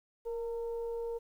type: tone with frequency modulation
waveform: sine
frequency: 466.2 Hz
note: A#4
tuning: in tune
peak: -34 dBFS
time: 0.25-1.19 s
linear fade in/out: 20 ms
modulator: 445 Hz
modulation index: 0.37
effects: 11-bit